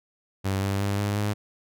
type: tone with pitch steps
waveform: sawtooth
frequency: 96.8 / 98.55 / 100.33 / 102.14 / 103.99 Hz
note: G2 / G2 / G2 / G#2 / G#2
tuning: -21 / +10 / +41 / -28 / +3 cents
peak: -20 dBFS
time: 0.44-1.34 s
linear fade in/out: 20 ms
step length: 180 ms
effects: none